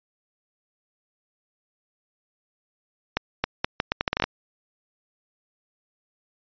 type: accelerating click train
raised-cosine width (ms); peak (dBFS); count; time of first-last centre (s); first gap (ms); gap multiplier
0.3; -5; 12; 3.17-4.24; 270; 0.76
effects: resampled to 11025 Hz